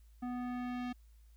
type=tone with low-pass filter sweep; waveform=square; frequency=246.9 Hz; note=B3; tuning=in tune; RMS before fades=-39 dBFS; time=0.22-0.93 s; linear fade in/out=10 ms; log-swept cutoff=1100 to 3500 Hz; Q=0.94; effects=added 55 Hz sine -57 dBFS peak until 1.36 s + white hiss -75 dBFS RMS until 1.36 s